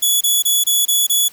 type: tone bursts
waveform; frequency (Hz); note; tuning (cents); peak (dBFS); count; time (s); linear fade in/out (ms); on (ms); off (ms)
10% pulse; 3407; G#7; +44; -5; 6; 0.02-1.285; 10; 190; 25
effects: white hiss -45 dBFS RMS until 1.32 s